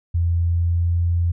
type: tone with pitch glide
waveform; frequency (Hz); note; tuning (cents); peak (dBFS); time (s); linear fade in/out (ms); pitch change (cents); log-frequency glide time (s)
sine; 85.1 to 85.94; F2 to F2; -44 to -27; -16; 0.14-1.32; 10; +17; 0.37-0.96
effects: none